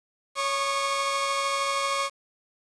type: tone cluster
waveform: sawtooth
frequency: 556 / 1099 / 1217 Hz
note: C#5 / C#6 / D#6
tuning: +5 / -15 / -39 cents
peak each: -27 / -23 / -28 dBFS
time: 0.35-2.1 s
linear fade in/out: 50 ms
effects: resampled to 22050 Hz + 8-bit